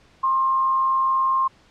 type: tone with frequency modulation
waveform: sine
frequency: 1062 Hz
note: C6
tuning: 25 cents sharp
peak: -17 dBFS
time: 0.23-1.48 s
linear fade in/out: 10 ms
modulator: 125 Hz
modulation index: 0.21
effects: pink hiss -55 dBFS RMS until 1.7 s + low-pass 5000 Hz 12 dB/octave